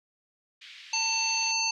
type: band-pass noise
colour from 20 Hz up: white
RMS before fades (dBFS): -48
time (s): 0.61-1.52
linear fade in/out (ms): 10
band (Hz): 2000 to 3900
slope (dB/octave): 24
type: harmonic tone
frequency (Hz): 894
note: A5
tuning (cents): +27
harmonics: 1 / 3 / 5 / 7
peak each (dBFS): -33 / -30 / -29 / -31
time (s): 0.93-1.71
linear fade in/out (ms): 5
effects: none